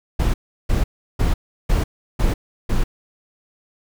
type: noise bursts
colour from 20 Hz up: brown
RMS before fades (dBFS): -17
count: 6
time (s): 0.19-2.84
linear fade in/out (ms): 10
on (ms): 150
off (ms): 350
effects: none